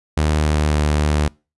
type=tone with pitch glide; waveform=sawtooth; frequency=76.5 to 74.88 Hz; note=D#2 to D2; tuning=-29 to +34 cents; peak=-11 dBFS; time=0.17-1.28 s; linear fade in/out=5 ms; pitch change=-37 cents; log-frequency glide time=0.29-0.86 s; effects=noise-tail reverb RT60 0.3 s tail -25 dB re dry + resampled to 24000 Hz